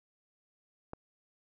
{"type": "click", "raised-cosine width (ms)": 1, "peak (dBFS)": -26, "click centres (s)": 0.934, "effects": []}